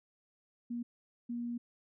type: tone bursts at uneven times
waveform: sine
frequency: 238.3 Hz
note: A#3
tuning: 38 cents sharp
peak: -35 dBFS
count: 2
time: 0.7-0.83 / 1.29-1.58 s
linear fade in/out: 10 ms
effects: none